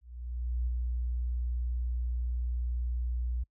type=tone with ADSR envelope; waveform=sine; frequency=60.4 Hz; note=B1; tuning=38 cents flat; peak=-27 dBFS; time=0.01-3.44 s; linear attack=660 ms; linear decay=18 ms; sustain=-2 dB; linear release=13 ms; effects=noise-tail reverb RT60 0.1 s tail -26 dB re dry